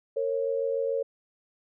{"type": "tone pair together", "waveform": "sine", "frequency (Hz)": [460, 547], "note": ["A#4", "C#5"], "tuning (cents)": [-23, -23], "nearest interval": "minor third", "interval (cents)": 300, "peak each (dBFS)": -28, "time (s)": [0.16, 1.03], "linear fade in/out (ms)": 10, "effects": []}